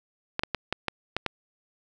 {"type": "clicks", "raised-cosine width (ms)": 0.3, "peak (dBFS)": -10, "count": 7, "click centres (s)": [0.394, 0.435, 0.547, 0.726, 0.883, 1.166, 1.263], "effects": []}